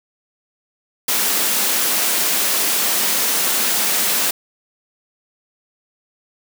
white high-pass noise, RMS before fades -18 dBFS, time 1.08-4.31 s, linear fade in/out 5 ms, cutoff 170 Hz, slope 96 dB/octave, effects none

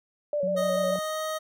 sine tone with vibrato, 575 Hz, D5, 37 cents flat, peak -24 dBFS, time 0.33-0.96 s, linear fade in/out 2 ms, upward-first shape square, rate 6.9 Hz, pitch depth 44 cents each way
sine tone, 183.1 Hz, F#3, 18 cents flat, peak -32 dBFS, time 0.43-0.99 s, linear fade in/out 2 ms
25% pulse tone with pitch glide, 622.3 to 626.6 Hz, D#5 to D#5, 0 to +12 cents, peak -25 dBFS, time 0.56-1.39 s, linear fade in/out 20 ms, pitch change +12 cents, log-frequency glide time 1.03-1.23 s
effects none

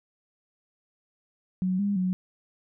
sine tone with pitch steps, 185.1 / 202 / 184.2 Hz, F#3 / G#3 / F#3, +1 / -48 / -7 cents, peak -23 dBFS, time 1.62-2.13 s, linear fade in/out 0 ms, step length 170 ms, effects none

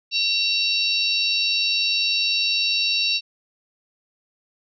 harmonic tone with a mistuned harmonic, 910 Hz, A#5, 42 cents flat, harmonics 3 / 4 / 5 / 6, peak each -23 / -24 / -25 / -26 dBFS, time 0.11-3.21 s, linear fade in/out 50 ms, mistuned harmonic 4, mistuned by +100 cents, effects none

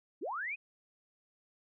sine linear sweep, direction up, 233.1 to 2575 Hz, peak -35 dBFS, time 0.21-0.56 s, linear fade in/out 20 ms, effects none

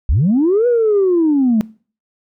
sine linear two-way sweep, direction up then down, 48.02 to 493.9 to 208.3 Hz, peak -9 dBFS, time 0.09-1.61 s, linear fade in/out 0 ms, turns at 0.67 s, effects noise-tail reverb RT60 0.4 s tail -22 dB re dry + tanh soft clip ceiling -7 dBFS

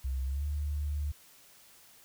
sine tone with pitch glide, 65.41 to 73.42 Hz, C2 to D2, 0 to 0 cents, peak -30 dBFS, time 0.04-1.12 s, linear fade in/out 10 ms, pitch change +200 cents, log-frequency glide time 0.25-0.45 s, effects white hiss -58 dBFS RMS until 2.04 s

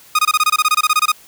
sawtooth tone bursts, 1240 Hz, D#6, 6 cents flat, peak -7 dBFS, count 16, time 0.15-1.119 s, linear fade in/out 5 ms, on 39 ms, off 23 ms, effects white hiss -45 dBFS RMS until 1.27 s

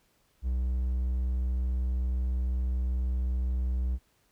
triangle tone, 62.7 Hz, B1, 27 cents sharp, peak -24 dBFS, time 0.42-3.99 s, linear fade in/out 50 ms, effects pink hiss -69 dBFS RMS until 4.31 s

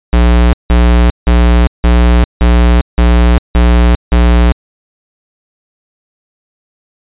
square tone bursts, 59.6 Hz, A#1, 39 cents sharp, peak -5 dBFS, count 8, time 0.13-4.52 s, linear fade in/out 0 ms, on 400 ms, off 170 ms, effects resampled to 8000 Hz

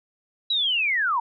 sine linear sweep, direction down, 3951 to 884 Hz, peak -20 dBFS, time 0.5-1.2 s, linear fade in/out 5 ms, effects none

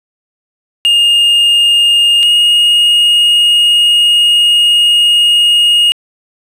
triangle tone pair in turn, 2832 / 2863 Hz, F7 / F7, +23 / +42 cents, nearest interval unison, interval 19 cents, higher second, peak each -4 dBFS, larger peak neither, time 0.85-2.23 / 2.23-5.92 s, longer second, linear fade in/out 0 ms, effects resampled to 32000 Hz + 7-bit

